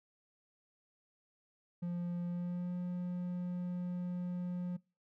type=tone with pitch glide; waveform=triangle; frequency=174.61 to 178.28 Hz; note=F3 to F3; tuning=0 to +36 cents; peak=-33 dBFS; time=1.82-4.77 s; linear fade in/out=10 ms; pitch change=+36 cents; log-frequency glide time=2.26-2.74 s; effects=noise-tail reverb RT60 0.3 s tail -24 dB re dry